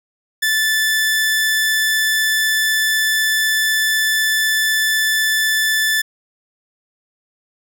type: tone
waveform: sawtooth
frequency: 1752 Hz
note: A6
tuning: 8 cents flat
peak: -11 dBFS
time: 0.42-6.02 s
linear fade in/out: 10 ms
effects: none